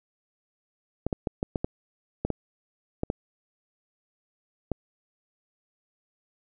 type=clicks; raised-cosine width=2 ms; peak=-13 dBFS; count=11; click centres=1.066 / 1.128 / 1.272 / 1.429 / 1.558 / 1.645 / 2.25 / 2.303 / 3.034 / 3.101 / 4.717 s; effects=none